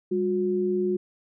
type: tone pair together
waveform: sine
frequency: 199.44 / 362.2 Hz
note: G3 / F#4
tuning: +30 / -37 cents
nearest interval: minor seventh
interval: 1033 cents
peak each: -28 / -23 dBFS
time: 0.11-0.97 s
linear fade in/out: 10 ms
effects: none

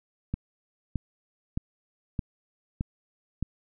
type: click train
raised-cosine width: 5 ms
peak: -16 dBFS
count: 6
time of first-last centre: 0.34-3.426 s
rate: 1.62 Hz
effects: none

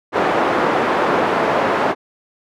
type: band-pass noise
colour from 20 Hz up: pink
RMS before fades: -17 dBFS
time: 0.12-1.95 s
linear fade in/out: 50 ms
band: 370 to 1300 Hz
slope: 12 dB/octave
effects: none

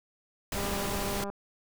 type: noise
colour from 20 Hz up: pink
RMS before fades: -34 dBFS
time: 0.52-1.24 s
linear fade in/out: 2 ms
type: click train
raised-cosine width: 1 ms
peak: -24 dBFS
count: 149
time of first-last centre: 0.56-1.3 s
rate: 200 Hz
effects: none

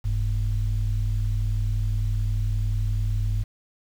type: tone pair together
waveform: sine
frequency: 44.27 / 104.2 Hz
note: F1 / G#2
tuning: +24 / +6 cents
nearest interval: octave + minor third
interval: 1482 cents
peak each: -23 dBFS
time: 0.04-3.44 s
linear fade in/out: 20 ms
effects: tanh soft clip ceiling -16 dBFS + 8-bit

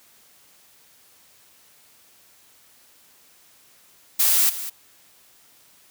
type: noise with echo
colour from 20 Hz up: blue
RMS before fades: -18 dBFS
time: 4.19-4.5 s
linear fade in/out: 10 ms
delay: 200 ms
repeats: 1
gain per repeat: -13 dB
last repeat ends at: 4.7 s
effects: white hiss -55 dBFS RMS until 5.9 s + high-pass 60 Hz 12 dB/octave

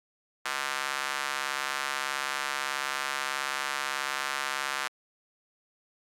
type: tone with high-pass filter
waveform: square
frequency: 69.2 Hz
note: C#2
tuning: 2 cents flat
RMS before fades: -32 dBFS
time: 0.45-4.88 s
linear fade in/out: 5 ms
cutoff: 1300 Hz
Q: 1.4
effects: low-pass 11000 Hz 12 dB/octave + Opus 48 kbps

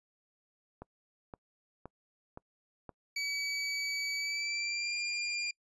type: click train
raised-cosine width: 1 ms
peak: -30 dBFS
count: 5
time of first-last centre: 0.82-2.893 s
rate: 1.93 Hz
type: tone with pitch glide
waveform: 25% pulse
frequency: 2282 to 2398 Hz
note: C#7 to D7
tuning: +50 to +36 cents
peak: -29 dBFS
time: 3.16-5.51 s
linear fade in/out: 5 ms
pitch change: +86 cents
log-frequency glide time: 4.16-4.96 s
effects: noise-tail reverb RT60 0.1 s tail -26 dB re dry + resampled to 24000 Hz

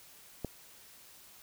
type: click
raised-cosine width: 2 ms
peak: -21 dBFS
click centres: 0.447 s
effects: white hiss -56 dBFS RMS until 1.42 s

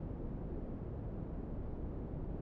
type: low-pass noise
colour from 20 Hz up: pink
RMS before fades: -42 dBFS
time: 0-2.41 s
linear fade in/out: 5 ms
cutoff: 400 Hz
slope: 12 dB/octave
effects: none

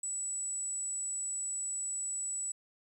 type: tone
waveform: sine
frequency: 7890 Hz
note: B8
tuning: 3 cents flat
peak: -31 dBFS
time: 0.03-2.52 s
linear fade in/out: 5 ms
effects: tanh soft clip ceiling -33 dBFS + 11-bit

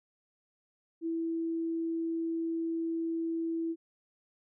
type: tone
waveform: sine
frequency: 329.6 Hz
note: E4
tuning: in tune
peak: -30 dBFS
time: 1.01-3.76 s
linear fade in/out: 50 ms
effects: none

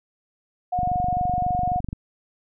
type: tone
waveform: sine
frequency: 722 Hz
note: F#5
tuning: 43 cents flat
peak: -21 dBFS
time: 0.72-1.8 s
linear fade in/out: 10 ms
type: click train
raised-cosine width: 5 ms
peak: -17 dBFS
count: 28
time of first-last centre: 0.79-1.929 s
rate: 23.7 Hz
effects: none

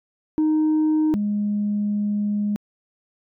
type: tone pair in turn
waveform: sine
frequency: 310 / 206.9 Hz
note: D#4 / G#3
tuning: -6 / -6 cents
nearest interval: perfect fifth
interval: 700 cents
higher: first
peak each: -14 / -19 dBFS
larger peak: first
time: 0.38-1.14 / 1.14-2.56 s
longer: second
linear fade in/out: 0 ms
effects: tanh soft clip ceiling -15 dBFS

